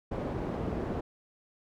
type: low-pass noise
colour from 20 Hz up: white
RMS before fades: -34 dBFS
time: 0.11-1.01 s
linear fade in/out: 10 ms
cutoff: 450 Hz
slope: 12 dB/octave
effects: none